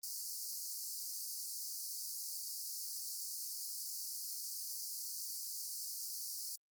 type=high-pass noise; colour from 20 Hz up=pink; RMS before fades=-43 dBFS; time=0.03-6.56 s; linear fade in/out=5 ms; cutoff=4500 Hz; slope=96 dB/octave; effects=Opus 24 kbps